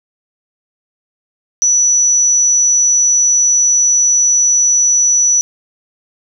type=tone; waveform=sine; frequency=5920 Hz; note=F#8; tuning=in tune; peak=-8 dBFS; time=1.62-5.41 s; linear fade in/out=0 ms; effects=none